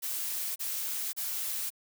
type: noise bursts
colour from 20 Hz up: blue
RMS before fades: -34 dBFS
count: 3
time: 0.02-1.704 s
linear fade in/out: 20 ms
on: 540 ms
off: 32 ms
effects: none